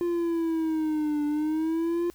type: linear two-way sweep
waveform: triangle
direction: down then up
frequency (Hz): 349.2 to 293.7 to 349.2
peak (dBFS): -22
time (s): 0.01-2.1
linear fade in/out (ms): 0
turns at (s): 1.25
effects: added 60 Hz sine -57 dBFS peak until 2.14 s + white hiss -58 dBFS RMS until 2.14 s